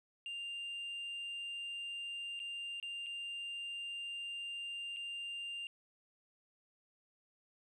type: tone with dropouts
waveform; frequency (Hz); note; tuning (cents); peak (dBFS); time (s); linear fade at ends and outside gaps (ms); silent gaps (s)
sine; 2794; F7; 0; -38; 0.26-5.67; 1; 2.393-2.4 / 2.8-2.827 / 3.062-3.066 / 4.963-4.968
effects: tanh soft clip ceiling -39 dBFS